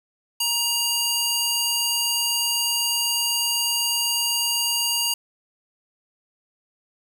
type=tone with high-pass filter; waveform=square; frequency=944 Hz; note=A#5; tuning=22 cents sharp; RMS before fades=-23 dBFS; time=0.4-5.14 s; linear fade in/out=5 ms; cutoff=3300 Hz; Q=0.79; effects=none